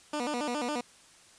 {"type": "tone with vibrato", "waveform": "15% pulse", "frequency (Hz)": 269.3, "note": "C#4", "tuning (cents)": -50, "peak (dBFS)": -24, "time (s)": [0.13, 0.81], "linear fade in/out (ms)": 5, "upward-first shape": "square", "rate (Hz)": 7.2, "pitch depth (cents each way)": 180, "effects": ["white hiss -57 dBFS RMS until 1.38 s", "resampled to 22050 Hz"]}